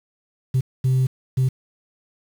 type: tone bursts at uneven times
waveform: sine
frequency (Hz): 130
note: C3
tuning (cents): -11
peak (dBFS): -13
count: 3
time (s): 0.54-0.61 / 0.84-1.07 / 1.37-1.49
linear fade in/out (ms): 10
effects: tanh soft clip ceiling -14 dBFS + 7-bit